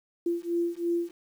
sine beating tone pair, 341.1 / 344.1 Hz, F4 / F4, -41 / -26 cents, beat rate 3 Hz, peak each -29 dBFS, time 0.26-1.11 s, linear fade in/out 5 ms, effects 9-bit

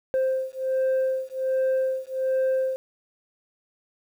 sine beating tone pair, 523.3 / 524.6 Hz, C5 / C5, 0 / +4 cents, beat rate 1.3 Hz, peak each -23 dBFS, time 0.14-2.76 s, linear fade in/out 0 ms, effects tanh soft clip ceiling -19 dBFS + 9-bit

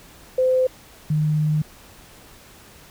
sine tone pair in turn, 514 / 152.81 Hz, C5 / D#3, -31 / -31 cents, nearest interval octave + major sixth, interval 2100 cents, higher first, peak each -15 / -17 dBFS, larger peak first, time 0.38-0.67 / 1.1-1.62 s, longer second, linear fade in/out 5 ms, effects pink hiss -47 dBFS RMS until 2.9 s

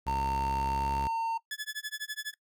sawtooth tone with pitch glide, 67.6 to 68.74 Hz, C#2 to C#2, -43 to -14 cents, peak -30 dBFS, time 0.06-1.08 s, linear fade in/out 10 ms, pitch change +29 cents, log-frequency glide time 0.69-0.89 s
triangle tone, 910 Hz, A#5, 42 cents flat, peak -26 dBFS, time 0.07-1.38 s, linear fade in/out 10 ms
sawtooth tone with tremolo, 1715 Hz, A6, 45 cents flat, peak -28 dBFS, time 1.51-2.34 s, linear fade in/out 2 ms, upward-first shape sine, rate 12 Hz, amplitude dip 100%
effects noise-tail reverb RT60 0.1 s tail -20 dB re dry

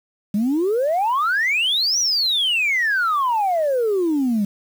sine exponential two-way sweep, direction up then down, 196 to 5990 to 196 Hz, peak -15 dBFS, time 0.34-4.45 s, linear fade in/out 5 ms, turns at 1.99 s, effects tanh soft clip ceiling -14 dBFS + 7-bit

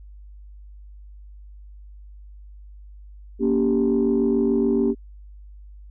sine chord, G diminished, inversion first, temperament just, 235.2 / 282.2 / 392 Hz, Bb3 / Db4 / G4, +16 / +31 / 0 cents, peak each -20 / -22 / -20 dBFS, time 3.39-4.95 s, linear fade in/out 50 ms, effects tanh soft clip ceiling -11 dBFS + added 50 Hz sine -40 dBFS peak until 5.9 s

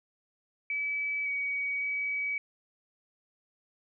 sine tone with pitch steps, 2294 / 2260 / 2276 Hz, D7 / C#7 / C#7, -41 / +33 / +45 cents, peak -29 dBFS, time 0.7-2.38 s, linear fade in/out 2 ms, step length 560 ms, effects none

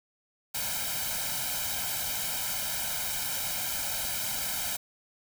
white noise with comb filter, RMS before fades -32 dBFS, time 0.54-4.77 s, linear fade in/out 10 ms, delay 1.3 ms, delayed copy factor +0.9, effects none

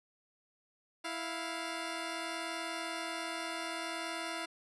10% pulse tone pair together, 329.4 / 699.4 Hz, E4 / F5, -1 / +2 cents, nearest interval octave + minor second, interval 1303 cents, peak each -31 / -32 dBFS, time 1.04-4.46 s, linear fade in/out 10 ms, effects resampled to 24000 Hz

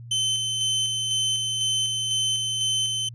sawtooth tone with tremolo, 3070 Hz, G7, 37 cents flat, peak -18 dBFS, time 0.11-3.09 s, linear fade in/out 5 ms, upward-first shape square, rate 2 Hz, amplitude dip 30%, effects added 118 Hz sine -38 dBFS peak until 3.14 s + resampled to 22050 Hz

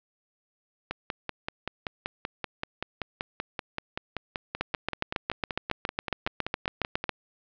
two click trains, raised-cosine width 0.3 ms, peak -14 / -10 dBFS, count 33 / 19, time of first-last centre 0.91-7.04 / 4.61-7.093 s, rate 5.22 / 7.25 Hz, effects low-pass 4000 Hz 12 dB/octave

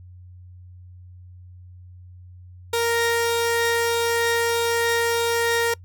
sawtooth tone pair together, 466.2 / 1863.2 Hz, A#4 / A#6, 0 / -1 cents, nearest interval 2 octaves, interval 2399 cents, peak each -16 / -24 dBFS, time 2.73-5.74 s, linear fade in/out 5 ms, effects noise-tail reverb RT60 0.1 s tail -24 dB re dry + added 90 Hz sine -41 dBFS peak until 5.84 s

